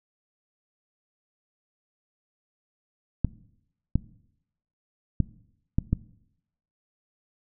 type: clicks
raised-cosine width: 5 ms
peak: -9 dBFS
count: 5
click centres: 3.247 / 3.956 / 5.203 / 5.785 / 5.93 s
effects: noise-tail reverb RT60 0.8 s tail -20 dB re dry